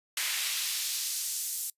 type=noise with high-pass filter sweep; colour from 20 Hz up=pink; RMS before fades=-32 dBFS; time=0.17-1.7 s; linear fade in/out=2 ms; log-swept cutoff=2100 to 8500 Hz; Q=1; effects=noise-tail reverb RT60 0.1 s tail -23 dB re dry + resampled to 32000 Hz